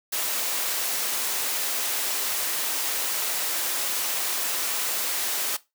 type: high-pass noise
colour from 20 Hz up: white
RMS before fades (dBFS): -27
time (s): 0.12-5.57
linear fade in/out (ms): 10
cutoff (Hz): 360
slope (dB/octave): 12
effects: noise-tail reverb RT60 0.2 s tail -17 dB re dry